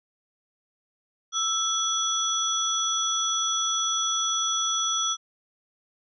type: tone cluster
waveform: sine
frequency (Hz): 1322 / 3369 / 5900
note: E6 / G#7 / F#8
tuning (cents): +5 / +24 / -6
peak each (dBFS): -29 / -27 / -27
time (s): 1.32-5.17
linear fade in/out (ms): 50
effects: none